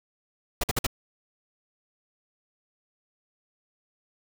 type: noise bursts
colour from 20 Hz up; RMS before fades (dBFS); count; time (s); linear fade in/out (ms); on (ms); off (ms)
pink; -25; 4; 0.61-0.867; 5; 26; 51
effects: none